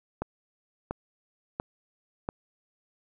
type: click train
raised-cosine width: 1 ms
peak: -16 dBFS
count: 4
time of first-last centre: 0.22-2.289 s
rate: 1.45 Hz
effects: none